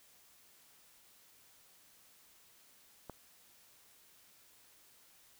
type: click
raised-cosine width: 1 ms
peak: -30 dBFS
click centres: 3.097 s
effects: white hiss -64 dBFS RMS until 5.39 s